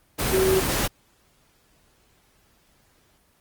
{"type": "tone in noise", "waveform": "sine", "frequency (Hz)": 379.1, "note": "F#4", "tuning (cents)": 42, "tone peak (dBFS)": -18, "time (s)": [0.32, 0.61], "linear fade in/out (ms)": 20, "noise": "pink", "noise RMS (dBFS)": -24, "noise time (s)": [0.18, 0.88], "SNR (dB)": 3, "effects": ["pink hiss -62 dBFS RMS until 3.4 s", "Opus 24 kbps"]}